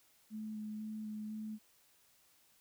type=tone with vibrato; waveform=sine; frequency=214.8 Hz; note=A3; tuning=41 cents flat; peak=-40 dBFS; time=0.3-1.59 s; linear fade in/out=50 ms; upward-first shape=square; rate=2 Hz; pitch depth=11 cents each way; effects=white hiss -69 dBFS RMS until 2.6 s